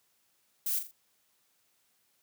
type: noise with echo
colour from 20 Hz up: violet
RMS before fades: -31 dBFS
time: 0.66-0.79 s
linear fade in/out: 5 ms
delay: 41 ms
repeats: 3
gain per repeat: -8 dB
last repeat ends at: 0.913 s
effects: white hiss -72 dBFS RMS until 2.22 s + high-pass 80 Hz 12 dB/octave